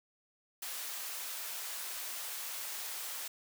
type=high-pass noise; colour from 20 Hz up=white; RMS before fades=-41 dBFS; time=0.62-3.28 s; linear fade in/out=5 ms; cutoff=620 Hz; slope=12 dB/octave; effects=none